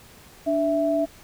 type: tone pair together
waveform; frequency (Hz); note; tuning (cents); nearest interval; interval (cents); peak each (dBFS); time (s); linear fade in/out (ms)
sine; 293.7 / 659.3; D4 / E5; 0 / 0; octave + major second; 1400; -24 / -21; 0.46-1.06; 20
effects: pink hiss -49 dBFS RMS until 1.23 s